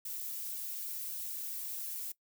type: noise with flanger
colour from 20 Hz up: violet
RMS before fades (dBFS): -40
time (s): 0.05-2.12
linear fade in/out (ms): 5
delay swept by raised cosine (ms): 1.7 to 2.7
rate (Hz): 3.8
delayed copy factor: +0.65
effects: noise-tail reverb RT60 0.1 s tail -20 dB re dry